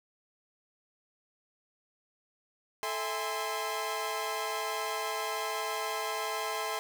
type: tone cluster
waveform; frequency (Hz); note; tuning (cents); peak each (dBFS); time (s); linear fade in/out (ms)
sawtooth; 438.6 / 654 / 816 / 1038; A4 / E5 / G#5 / C6; -6 / -14 / -31 / -14; -35 / -35 / -35 / -32; 2.83-6.79; 0
effects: none